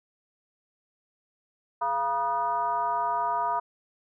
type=tone with frequency modulation; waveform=sine; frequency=961 Hz; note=B5; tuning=48 cents flat; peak=-24 dBFS; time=1.81-3.6 s; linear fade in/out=10 ms; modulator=269 Hz; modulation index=0.98; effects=none